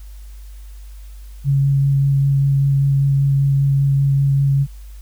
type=tone with vibrato; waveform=sine; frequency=138.59 Hz; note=C#3; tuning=in tune; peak=-12 dBFS; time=1.44-4.67 s; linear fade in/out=50 ms; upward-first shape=sine; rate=5.1 Hz; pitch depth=10 cents each way; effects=added 50 Hz sine -33 dBFS peak until 5.01 s + white hiss -52 dBFS RMS until 5.01 s